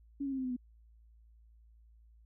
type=tone with pitch steps; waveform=sine; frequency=280.3 / 273.4 / 266.7 / 260.2 / 253.8 / 247.6 Hz; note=C#4 / C#4 / C4 / C4 / B3 / B3; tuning=+19 / -24 / +33 / -9 / +47 / +5 cents; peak=-33 dBFS; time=0.2-0.566 s; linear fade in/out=10 ms; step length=61 ms; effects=added 56 Hz sine -58 dBFS peak until 2.25 s